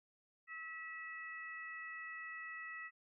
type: harmonic tone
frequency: 648 Hz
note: E5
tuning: 30 cents flat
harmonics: 2 / 3 / 4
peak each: -52 / -46 / -55 dBFS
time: 0.47-2.91 s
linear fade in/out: 50 ms
effects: none